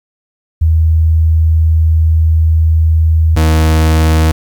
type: tone pair in turn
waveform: sine / 40% pulse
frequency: 80.2 / 79.28 Hz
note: E2 / D#2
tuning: -47 / +33 cents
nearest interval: unison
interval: 20 cents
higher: first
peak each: -6 dBFS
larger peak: neither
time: 0.61-3.36 / 3.36-4.32 s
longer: first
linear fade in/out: 10 ms
effects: 8-bit